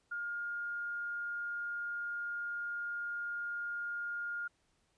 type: tone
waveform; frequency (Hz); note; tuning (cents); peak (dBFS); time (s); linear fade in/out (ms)
sine; 1416; F6; +23; -36; 0.11-4.48; 10
effects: pink hiss -75 dBFS RMS until 4.97 s + resampled to 22050 Hz